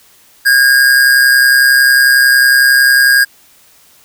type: tone with amplitude modulation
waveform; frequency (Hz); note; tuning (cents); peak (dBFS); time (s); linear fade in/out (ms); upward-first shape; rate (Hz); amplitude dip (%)
square; 1625; G#6; -38; -4; 0.45-3.25; 20; sine; 131; 50
effects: white hiss -46 dBFS RMS until 4.04 s